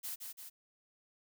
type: noise with echo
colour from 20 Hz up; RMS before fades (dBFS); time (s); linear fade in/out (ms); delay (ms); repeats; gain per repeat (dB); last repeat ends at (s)
blue; -41; 0.03-0.16; 20; 170; 2; -4; 0.5
effects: none